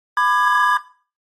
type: chord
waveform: triangle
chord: G# diminished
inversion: first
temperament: just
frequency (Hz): 996.7 / 1196.1 / 1661.2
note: B5 / D6 / G#6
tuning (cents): +16 / +31 / 0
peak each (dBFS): -17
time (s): 0.17-0.77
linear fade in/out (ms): 2
effects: noise-tail reverb RT60 0.4 s tail -17 dB re dry + AAC 32 kbps